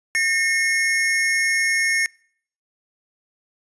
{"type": "tone pair together", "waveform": "square", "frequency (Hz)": [1819.5, 2168], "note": ["A#6", "C#7"], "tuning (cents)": [-42, -39], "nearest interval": "minor third", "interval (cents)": 303, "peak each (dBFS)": -21, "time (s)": [0.15, 2.06], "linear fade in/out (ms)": 0, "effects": ["noise-tail reverb RT60 0.6 s tail -26 dB re dry", "resampled to 24000 Hz"]}